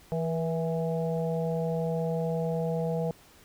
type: harmonic tone with a mistuned harmonic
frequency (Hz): 164.81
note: E3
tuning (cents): 0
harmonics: 1 / 3 / 4 / 5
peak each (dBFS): -29 / -31 / -35 / -41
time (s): 0.12-3.11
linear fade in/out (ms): 0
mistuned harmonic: 3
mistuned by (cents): -32
effects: pink hiss -56 dBFS RMS until 3.44 s